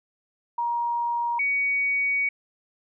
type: tone pair in turn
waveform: sine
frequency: 946 / 2250 Hz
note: A#5 / C#7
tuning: +25 / +25 cents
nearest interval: octave + minor third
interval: 1500 cents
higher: second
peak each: -23 / -21 dBFS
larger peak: second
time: 0.58-1.39 / 1.39-2.29 s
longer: second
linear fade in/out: 5 ms
effects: none